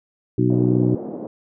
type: harmonic tone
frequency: 61.74 Hz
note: B1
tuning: in tune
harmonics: 2 / 3 / 4 / 5 / 6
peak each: -19 / -23 / -25 / -20 / -22 dBFS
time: 0.38-0.95 s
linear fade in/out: 5 ms
type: band-pass noise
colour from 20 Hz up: pink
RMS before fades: -31 dBFS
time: 0.5-1.27 s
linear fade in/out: 2 ms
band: 210 to 590 Hz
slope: 24 dB/octave
effects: none